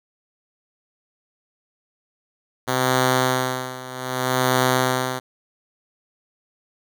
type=tone with tremolo; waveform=5% pulse; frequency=128.6 Hz; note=C3; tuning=30 cents flat; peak=-5 dBFS; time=2.67-5.2 s; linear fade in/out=20 ms; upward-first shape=sine; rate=0.64 Hz; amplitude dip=85%; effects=none